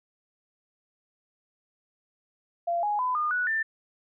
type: tone with pitch steps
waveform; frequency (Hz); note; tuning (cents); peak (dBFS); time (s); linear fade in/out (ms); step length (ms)
sine; 687 / 831.3 / 1005.8 / 1217 / 1472.6 / 1781.9; F5 / G#5 / B5 / D#6 / F#6 / A6; -29 / +1 / +31 / -39 / -9 / +21; -24; 2.67-3.63; 10; 160
effects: none